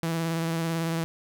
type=tone with vibrato; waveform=sawtooth; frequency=164.81 Hz; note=E3; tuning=in tune; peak=-22 dBFS; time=0.03-1.04 s; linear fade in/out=0 ms; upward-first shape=sine; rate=18 Hz; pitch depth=24 cents each way; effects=none